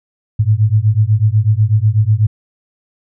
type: beating tone pair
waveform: sine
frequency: 103.5 / 111.6 Hz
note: G#2 / A2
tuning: -5 / +25 cents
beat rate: 8.1 Hz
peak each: -12 / -12 dBFS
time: 0.39-2.27 s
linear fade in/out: 10 ms
effects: none